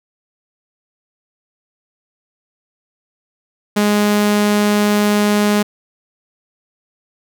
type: tone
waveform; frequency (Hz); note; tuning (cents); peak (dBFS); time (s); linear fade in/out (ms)
sawtooth; 207.6; G#3; 0; -8; 3.76-5.63; 10
effects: none